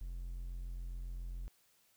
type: tone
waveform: triangle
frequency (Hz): 43.65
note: F1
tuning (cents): 0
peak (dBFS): -38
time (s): 0.01-1.48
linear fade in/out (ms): 0
effects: white hiss -71 dBFS RMS until 1.96 s